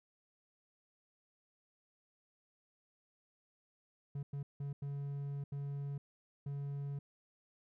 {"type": "tone bursts at uneven times", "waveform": "triangle", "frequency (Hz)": 141.2, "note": "C#3", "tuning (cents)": 32, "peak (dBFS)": -36, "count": 6, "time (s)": [[4.15, 4.23], [4.33, 4.43], [4.6, 4.73], [4.82, 5.44], [5.52, 5.98], [6.46, 6.99]], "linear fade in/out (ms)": 5, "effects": []}